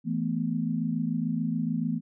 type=chord; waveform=sine; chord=E suspended fourth; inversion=none; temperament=equal; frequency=164.81 / 220 / 246.9 Hz; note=E3 / A3 / B3; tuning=0 / 0 / 0 cents; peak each=-30 dBFS; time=0.04-2.01 s; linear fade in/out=50 ms; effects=none